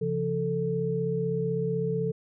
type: tone cluster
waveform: sine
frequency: 135.6 / 171.5 / 441 Hz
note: C#3 / F3 / A4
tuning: -38 / -31 / +4 cents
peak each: -32 / -30 / -28 dBFS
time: 0.01-2.12 s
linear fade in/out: 10 ms
effects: none